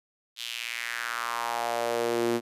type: tone with high-pass filter sweep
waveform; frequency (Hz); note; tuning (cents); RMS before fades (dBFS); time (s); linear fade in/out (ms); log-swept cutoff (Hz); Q
sawtooth; 117.9; A#2; +20; -30; 0.36-2.41; 50; 3500 to 290; 3.1
effects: resampled to 32000 Hz